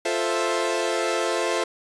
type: chord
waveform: sawtooth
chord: F major seventh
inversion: none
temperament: equal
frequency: 349.2 / 440 / 523.3 / 659.3 Hz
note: F4 / A4 / C5 / E5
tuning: 0 / 0 / 0 / 0 cents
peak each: -24 dBFS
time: 0.05-1.64 s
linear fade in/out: 5 ms
effects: resampled to 22050 Hz